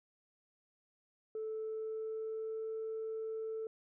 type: tone with pitch glide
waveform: sine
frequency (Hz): 437.9 to 442.5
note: A4 to A4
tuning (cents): -8 to +10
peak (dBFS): -36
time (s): 1.35-3.67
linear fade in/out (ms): 2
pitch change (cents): +18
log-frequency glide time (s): 1.47-2.69
effects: tanh soft clip ceiling -34 dBFS